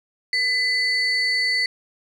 sine tone pair together, 2010 / 4485 Hz, B6 / C#8, +30 / +19 cents, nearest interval octave + major second, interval 1389 cents, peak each -19 / -21 dBFS, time 0.33-1.66 s, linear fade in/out 2 ms, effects tanh soft clip ceiling -14 dBFS + 9-bit

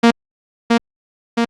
sawtooth tone with echo, 233.1 Hz, A#3, in tune, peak -3 dBFS, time 0.03-0.11 s, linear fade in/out 10 ms, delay 670 ms, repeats 2, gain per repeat -3 dB, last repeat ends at 1.45 s, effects low-pass 5000 Hz 12 dB/octave + Opus 48 kbps

